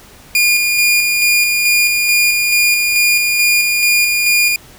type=tone with tremolo; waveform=sawtooth; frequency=2425 Hz; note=D#7; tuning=45 cents flat; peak=-6 dBFS; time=0.35-4.56 s; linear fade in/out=2 ms; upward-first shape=square; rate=2.3 Hz; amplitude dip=30%; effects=pink hiss -41 dBFS RMS until 4.78 s